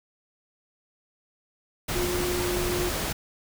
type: tone in noise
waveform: sine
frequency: 356.2 Hz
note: F4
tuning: 34 cents sharp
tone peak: -27 dBFS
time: 1.95-2.9 s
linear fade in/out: 10 ms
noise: pink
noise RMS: -29 dBFS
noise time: 1.88-3.13 s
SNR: -1 dB
effects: none